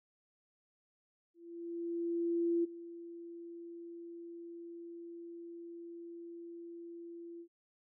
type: tone with ADSR envelope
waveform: sine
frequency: 339.9 Hz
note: F4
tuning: 47 cents flat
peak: -28 dBFS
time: 1.34-7.48 s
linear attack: 1300 ms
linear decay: 15 ms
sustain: -17 dB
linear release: 76 ms
effects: none